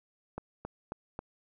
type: click train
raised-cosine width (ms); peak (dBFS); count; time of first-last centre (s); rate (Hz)
1; -23; 4; 0.38-1.191; 3.7
effects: none